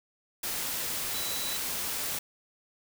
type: tone in noise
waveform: sine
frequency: 3951 Hz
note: B7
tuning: in tune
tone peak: -37 dBFS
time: 1.14-1.57 s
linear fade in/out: 5 ms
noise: white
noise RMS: -33 dBFS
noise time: 0.43-2.19 s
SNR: -7 dB
effects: none